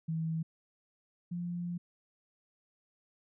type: tone pair in turn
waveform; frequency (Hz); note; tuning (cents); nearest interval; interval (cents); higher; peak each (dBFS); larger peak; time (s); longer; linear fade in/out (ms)
sine; 161.7 / 174.41; E3 / F3; -33 / -2; minor second; 131; second; -31 / -34; first; 0.08-0.43 / 1.31-1.78; second; 10
effects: none